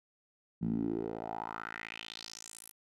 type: tone with band-pass filter sweep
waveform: 10% pulse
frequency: 55.7 Hz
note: A1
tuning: 22 cents sharp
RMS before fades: -39 dBFS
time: 0.61-2.72 s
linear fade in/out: 20 ms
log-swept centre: 180 to 12000 Hz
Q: 3.9
effects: none